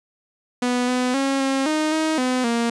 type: tone with pitch steps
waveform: sawtooth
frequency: 246.9 / 250.9 / 272.4 / 269.5 / 309.1 / 315.3 / 253.9 / 233.9 Hz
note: B3 / B3 / C#4 / C#4 / D#4 / D#4 / B3 / A#3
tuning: 0 / +28 / -30 / -49 / -11 / +23 / +48 / +6 cents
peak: -15 dBFS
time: 0.62-2.7 s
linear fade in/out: 5 ms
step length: 260 ms
effects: resampled to 22050 Hz